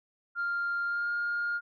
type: tone with pitch glide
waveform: sine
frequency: 1396.9 to 1415.6 Hz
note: F6 to F6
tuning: 0 to +23 cents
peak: -27 dBFS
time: 0.35-1.61 s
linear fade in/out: 50 ms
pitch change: +23 cents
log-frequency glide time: 0.86-1.1 s
effects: tanh soft clip ceiling -25 dBFS